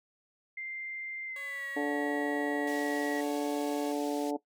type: tone with pitch glide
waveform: sine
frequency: 2093 to 1919.3 Hz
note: C7 to B6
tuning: 0 to -50 cents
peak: -37 dBFS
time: 0.57-3.21 s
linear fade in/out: 5 ms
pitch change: -150 cents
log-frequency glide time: 1.26-1.68 s
type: tone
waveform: 10% pulse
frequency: 555 Hz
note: C#5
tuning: 2 cents sharp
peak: -38 dBFS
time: 1.36-3.92 s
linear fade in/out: 2 ms
type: harmonic tone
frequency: 145.4 Hz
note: D3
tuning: 17 cents flat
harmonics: 2 / 3 / 4 / 5 / 6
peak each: -31 / -35 / -37 / -39 / -41 dBFS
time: 1.76-4.37 s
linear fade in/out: 10 ms
type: band-pass noise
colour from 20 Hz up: pink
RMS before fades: -49 dBFS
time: 2.67-4.31 s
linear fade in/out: 5 ms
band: 2700 to 12000 Hz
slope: 12 dB/octave
effects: noise-tail reverb RT60 0.1 s tail -17 dB re dry